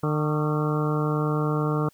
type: harmonic tone with a mistuned harmonic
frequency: 151.1 Hz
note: D3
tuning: 50 cents sharp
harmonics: 1 / 2 / 3 / 4 / 5 / 6 / 7 / 8 / 9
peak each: -24 / -29 / -29 / -36 / -38 / -39 / -35 / -34 / -37 dBFS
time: 0.03-1.89 s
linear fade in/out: 5 ms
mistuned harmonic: 7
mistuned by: +79 cents
effects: white hiss -61 dBFS RMS until 1.93 s